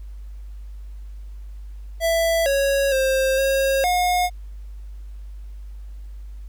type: tone with pitch steps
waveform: square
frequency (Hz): 663 / 553 / 530 / 541 / 719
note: E5 / C#5 / C5 / C#5 / F#5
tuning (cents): +10 / -4 / +22 / -42 / -50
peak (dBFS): -18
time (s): 2-4.3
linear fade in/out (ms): 50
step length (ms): 460
effects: added 50 Hz sine -33 dBFS peak until 6.48 s + pink hiss -61 dBFS RMS until 6.48 s